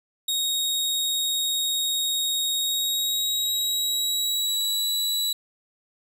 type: tone with pitch glide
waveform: sawtooth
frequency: 3755 to 3928 Hz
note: A#7 to B7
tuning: +12 to -10 cents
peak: -20 dBFS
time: 0.28-5.33 s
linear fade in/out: 5 ms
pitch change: +78 cents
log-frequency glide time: 2.58-4.88 s
effects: none